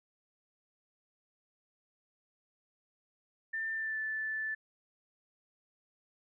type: tone with pitch glide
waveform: sine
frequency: 1790 to 1753.2 Hz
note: A6 to A6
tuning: +29 to -7 cents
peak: -33 dBFS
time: 3.53-4.55 s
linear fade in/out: 10 ms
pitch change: -36 cents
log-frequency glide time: 3.73-3.98 s
effects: none